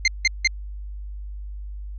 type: tone bursts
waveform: sawtooth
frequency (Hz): 2093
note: C7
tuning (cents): 0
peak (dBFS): -11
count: 3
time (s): 0.05-0.474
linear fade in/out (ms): 2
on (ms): 28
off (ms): 170
effects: added 50 Hz sine -31 dBFS peak until 1.98 s + resampled to 16000 Hz